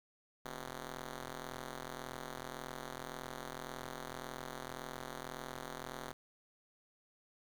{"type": "ring-modulated tone", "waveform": "5% pulse", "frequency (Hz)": 128.9, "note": "C3", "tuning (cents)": -26, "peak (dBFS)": -29, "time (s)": [0.45, 6.13], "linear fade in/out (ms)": 5, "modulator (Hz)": 108, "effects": []}